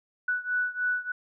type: beating tone pair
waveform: sine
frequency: 1480 / 1483.3 Hz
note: F#6 / F#6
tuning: 0 / +4 cents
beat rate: 3.3 Hz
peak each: -28 / -30 dBFS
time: 0.28-1.12 s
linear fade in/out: 5 ms
effects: none